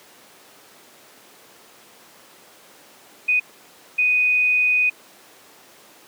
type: tone bursts at uneven times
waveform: sine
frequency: 2489 Hz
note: D#7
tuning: in tune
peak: -15 dBFS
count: 2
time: 3.28-3.4 / 3.98-4.9 s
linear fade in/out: 10 ms
effects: pink hiss -48 dBFS RMS until 6.07 s + high-pass 300 Hz 12 dB/octave